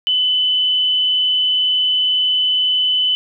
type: tone with amplitude modulation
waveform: sine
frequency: 3010 Hz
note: F#7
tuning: 29 cents sharp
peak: -12 dBFS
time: 0.07-3.15 s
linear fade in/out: 0 ms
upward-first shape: sine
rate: 162 Hz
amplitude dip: 25%
effects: none